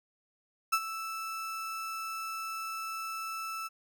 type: tone with ADSR envelope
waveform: 35% pulse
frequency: 1318.5 Hz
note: E6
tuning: in tune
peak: -21 dBFS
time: 0.72-3.69 s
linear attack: 14 ms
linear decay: 57 ms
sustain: -13 dB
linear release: 27 ms
effects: none